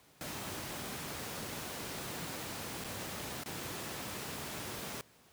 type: noise with dropouts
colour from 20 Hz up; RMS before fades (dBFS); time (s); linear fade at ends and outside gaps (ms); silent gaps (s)
pink; -41; 0.21-5.01; 0; 2.839-2.845 / 3.435-3.46
effects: pink hiss -63 dBFS RMS until 5.32 s + high-pass 100 Hz 12 dB/octave